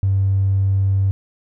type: tone with tanh clipping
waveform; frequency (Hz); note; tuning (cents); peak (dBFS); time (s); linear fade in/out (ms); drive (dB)
triangle; 97.2; G2; -14; -13; 0.03-1.11; 0; 1
effects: none